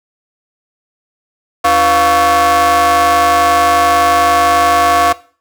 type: ring-modulated tone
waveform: 40% pulse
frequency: 207.7 Hz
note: G#3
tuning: in tune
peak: -4 dBFS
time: 1.64-5.13 s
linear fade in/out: 10 ms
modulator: 909 Hz
effects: noise-tail reverb RT60 0.4 s tail -19 dB re dry + high-pass 100 Hz 12 dB/octave